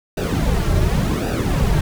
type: noise with flanger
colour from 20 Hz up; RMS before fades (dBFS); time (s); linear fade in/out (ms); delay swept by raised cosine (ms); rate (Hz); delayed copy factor
brown; -18; 0.17-1.81; 5; 0.92 to 4.12; 0.9; -0.75
effects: none